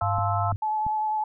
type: chord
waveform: sine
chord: F major seventh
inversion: none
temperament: just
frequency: 698.5 / 873.1 / 1047.7 / 1309.6 Hz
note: F5 / A5 / C6 / E6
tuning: 0 / -14 / +2 / -12 cents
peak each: -27 / -30 / -32 / -29 dBFS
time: 0.01-0.52 s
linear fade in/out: 2 ms
type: tone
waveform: sine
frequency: 101 Hz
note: G#2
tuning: 48 cents flat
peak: -26 dBFS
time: 0.02-0.56 s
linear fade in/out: 0 ms
type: clicks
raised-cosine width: 5 ms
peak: -23 dBFS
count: 3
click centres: 0.185 / 0.527 / 0.866 s
type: tone with vibrato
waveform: sine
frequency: 860 Hz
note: A5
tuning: 40 cents flat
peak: -23 dBFS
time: 0.62-1.24 s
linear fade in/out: 5 ms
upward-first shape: sine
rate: 10 Hz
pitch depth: 16 cents each way
effects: none